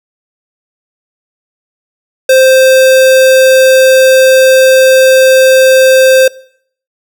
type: tone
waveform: square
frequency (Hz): 523.3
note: C5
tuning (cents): 0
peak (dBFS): -3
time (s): 2.29-6.28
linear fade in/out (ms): 5
effects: noise-tail reverb RT60 0.6 s tail -22 dB re dry